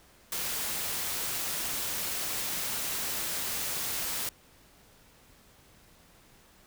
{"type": "noise", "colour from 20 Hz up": "white", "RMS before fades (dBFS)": -33, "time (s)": [0.32, 4.29], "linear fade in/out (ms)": 2, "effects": ["pink hiss -59 dBFS RMS until 6.66 s"]}